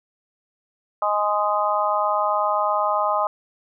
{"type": "harmonic tone", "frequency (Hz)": 207.7, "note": "G#3", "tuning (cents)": 0, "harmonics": [3, 4, 5, 6], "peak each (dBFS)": [-24, -24, -24, -24], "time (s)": [1.02, 3.27], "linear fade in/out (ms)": 2, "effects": []}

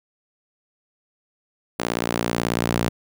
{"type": "tone with high-pass filter sweep", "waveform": "sawtooth", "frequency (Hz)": 58.27, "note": "A#1", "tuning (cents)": 0, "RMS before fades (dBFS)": -24, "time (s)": [1.79, 2.89], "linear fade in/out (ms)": 5, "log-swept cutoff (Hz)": [290, 140], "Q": 0.78, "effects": []}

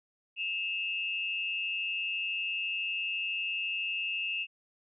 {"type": "tone pair together", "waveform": "sine", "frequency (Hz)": [2606, 2794], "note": ["E7", "F7"], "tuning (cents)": [-20, 0], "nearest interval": "minor second", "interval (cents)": 120, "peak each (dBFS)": [-33, -34], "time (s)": [0.36, 4.47], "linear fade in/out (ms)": 50, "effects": []}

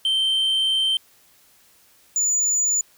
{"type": "tone pair in turn", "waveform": "sine", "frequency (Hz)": [3119, 6976], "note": ["G7", "A8"], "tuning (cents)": [-9, -16], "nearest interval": "octave + major second", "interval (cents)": 1393, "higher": "second", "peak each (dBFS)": -15, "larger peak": "neither", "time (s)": [[0.05, 0.97], [2.16, 2.81]], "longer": "first", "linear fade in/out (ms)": 2, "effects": ["tanh soft clip ceiling -17 dBFS", "white hiss -56 dBFS RMS until 2.97 s"]}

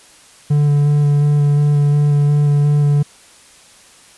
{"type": "tone with vibrato", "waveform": "triangle", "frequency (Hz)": 145.8, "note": "D3", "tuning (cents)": -12, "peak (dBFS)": -8, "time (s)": [0.5, 3.03], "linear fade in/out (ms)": 10, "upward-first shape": "square", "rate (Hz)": 2.8, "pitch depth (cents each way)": 11, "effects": ["white hiss -45 dBFS RMS until 4.17 s", "resampled to 24000 Hz"]}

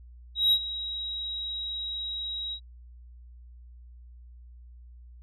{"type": "tone with ADSR envelope", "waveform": "sine", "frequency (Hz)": 3831, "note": "A#7", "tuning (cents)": 47, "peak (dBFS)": -15, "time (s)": [0.35, 2.6], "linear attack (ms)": 170, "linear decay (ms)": 63, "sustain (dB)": -16, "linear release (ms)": 73, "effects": ["tanh soft clip ceiling -17 dBFS", "added 60 Hz sine -46 dBFS peak until 5.22 s"]}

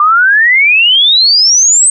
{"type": "exponential sweep", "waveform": "sine", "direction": "up", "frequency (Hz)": [1174.7, 8372], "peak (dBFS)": -4, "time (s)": [0, 1.9], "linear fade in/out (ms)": 2, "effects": []}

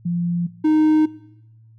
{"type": "tone pair in turn", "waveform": ["sine", "triangle"], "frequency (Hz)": [173.1, 309.7], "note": ["F3", "D#4"], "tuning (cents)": [-15, -8], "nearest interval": "minor seventh", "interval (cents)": 1007, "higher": "second", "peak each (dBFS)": [-19, -11], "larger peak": "second", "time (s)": [[0.05, 0.47], [0.64, 1.06]], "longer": "neither", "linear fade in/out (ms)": 10, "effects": ["noise-tail reverb RT60 1.0 s tail -20 dB re dry", "added 112 Hz sine -46 dBFS peak until 1.78 s"]}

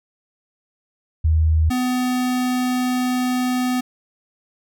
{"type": "tone pair in turn", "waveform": ["sine", "square"], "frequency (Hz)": [79.3, 251.3], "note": ["D#2", "B3"], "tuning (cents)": [33, 30], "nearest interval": "octave + minor sixth", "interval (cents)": 1997, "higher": "second", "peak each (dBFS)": [-13, -19], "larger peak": "first", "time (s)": [[1.24, 1.7], [1.7, 3.81]], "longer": "second", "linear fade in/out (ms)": 10, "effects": []}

